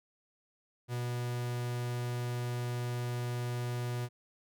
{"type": "tone", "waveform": "45% pulse", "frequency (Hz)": 121.8, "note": "B2", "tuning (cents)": -24, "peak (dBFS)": -33, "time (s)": [0.88, 4.09], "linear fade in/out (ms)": 50, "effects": []}